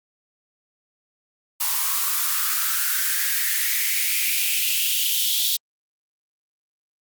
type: noise with high-pass filter sweep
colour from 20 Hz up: blue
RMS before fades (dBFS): -22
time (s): 1.6-5.57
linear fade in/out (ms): 10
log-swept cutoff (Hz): 960 to 3600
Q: 5.1
effects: Opus 48 kbps